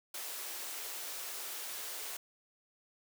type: high-pass noise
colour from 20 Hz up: white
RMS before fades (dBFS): -42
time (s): 0.14-2.17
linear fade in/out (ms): 5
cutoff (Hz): 340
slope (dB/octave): 24
effects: none